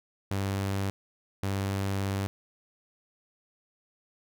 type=tone bursts at uneven times; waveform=sawtooth; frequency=98 Hz; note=G2; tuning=in tune; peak=-24 dBFS; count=2; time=0.31-0.9 / 1.43-2.27 s; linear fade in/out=0 ms; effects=none